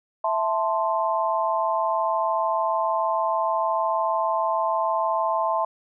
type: chord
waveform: sine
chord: A minor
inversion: second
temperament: equal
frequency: 659.3 / 880 / 1046.5 Hz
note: E5 / A5 / C6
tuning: 0 / 0 / 0 cents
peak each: -25 dBFS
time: 0.24-5.65 s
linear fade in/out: 5 ms
effects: none

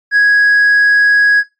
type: tone with tanh clipping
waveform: sine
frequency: 1661.2 Hz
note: G#6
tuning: in tune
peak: -6 dBFS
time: 0.11-1.44 s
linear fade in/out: 50 ms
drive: 2 dB
effects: noise-tail reverb RT60 0.2 s tail -17 dB re dry + MP3 48 kbps

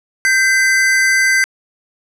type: tone pair together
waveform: square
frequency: 1568 / 2035 Hz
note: G6 / C7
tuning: 0 / -49 cents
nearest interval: perfect fourth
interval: 451 cents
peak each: -14 dBFS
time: 0.25-1.44 s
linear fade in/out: 0 ms
effects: low-pass 11000 Hz 12 dB/octave

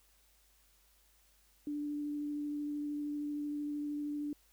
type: tone with vibrato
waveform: sine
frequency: 293.7 Hz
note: D4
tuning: in tune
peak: -35 dBFS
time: 1.67-4.33 s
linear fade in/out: 2 ms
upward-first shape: triangle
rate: 13 Hz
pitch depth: 11 cents each way
effects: added 50 Hz sine -70 dBFS peak until 4.52 s + white hiss -69 dBFS RMS until 4.52 s

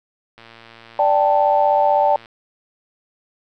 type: click train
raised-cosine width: 0.3 ms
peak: -26 dBFS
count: 217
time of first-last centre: 0.38-2.258 s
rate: 115 Hz
type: chord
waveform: sine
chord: D suspended fourth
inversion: none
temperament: equal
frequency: 587.3 / 784 / 880 Hz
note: D5 / G5 / A5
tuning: 0 / 0 / 0 cents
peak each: -17 dBFS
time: 0.99-2.16 s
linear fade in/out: 2 ms
effects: none

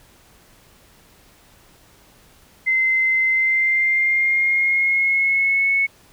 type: tone with pitch glide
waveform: sine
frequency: 2067 to 2203 Hz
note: C7 to C#7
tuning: -22 to -11 cents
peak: -15 dBFS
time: 2.66-5.87 s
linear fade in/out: 20 ms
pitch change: +111 cents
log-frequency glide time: 3.31-5.69 s
effects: pink hiss -52 dBFS RMS until 6.12 s

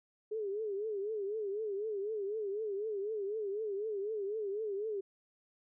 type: tone with vibrato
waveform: sine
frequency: 415.5 Hz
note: G#4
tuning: 1 cent sharp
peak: -34 dBFS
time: 0.31-5.01 s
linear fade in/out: 10 ms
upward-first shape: triangle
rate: 4 Hz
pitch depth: 140 cents each way
effects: none

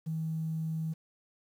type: tone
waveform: triangle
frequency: 160 Hz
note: D#3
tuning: 49 cents sharp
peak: -27 dBFS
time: 0.06-0.94 s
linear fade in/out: 20 ms
effects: tanh soft clip ceiling -29 dBFS + 10-bit

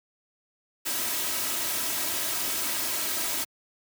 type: noise with comb filter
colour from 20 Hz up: white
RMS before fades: -29 dBFS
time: 0.85-3.45 s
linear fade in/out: 20 ms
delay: 3.1 ms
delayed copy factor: +0.55
effects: high-pass 100 Hz 12 dB/octave

